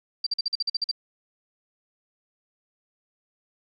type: tone bursts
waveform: sine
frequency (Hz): 4699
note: D8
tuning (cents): 0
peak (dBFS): -22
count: 10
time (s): 0.24-0.914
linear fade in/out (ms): 5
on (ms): 26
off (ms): 46
effects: none